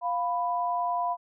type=tone pair together; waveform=sine; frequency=701.6 / 991 Hz; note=F5 / B5; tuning=+8 / +6 cents; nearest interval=tritone; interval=598 cents; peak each=-28 / -28 dBFS; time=0.01-1.17 s; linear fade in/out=50 ms; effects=none